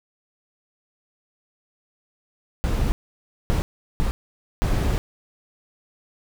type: noise bursts at uneven times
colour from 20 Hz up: brown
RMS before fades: -21 dBFS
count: 4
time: 2.64-2.92 / 3.5-3.62 / 4-4.11 / 4.62-4.98 s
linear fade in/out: 0 ms
effects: none